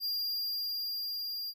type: tone with level ramp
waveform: square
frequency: 4794 Hz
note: D8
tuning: 35 cents sharp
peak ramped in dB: -31 to -36 dBFS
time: 0-1.54 s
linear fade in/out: 50 ms
effects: none